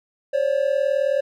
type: tone pair together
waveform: triangle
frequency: 536.7 / 576 Hz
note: C5 / D5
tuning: +44 / -34 cents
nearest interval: minor second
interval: 122 cents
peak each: -19 dBFS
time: 0.33-1.21 s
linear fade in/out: 10 ms
effects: none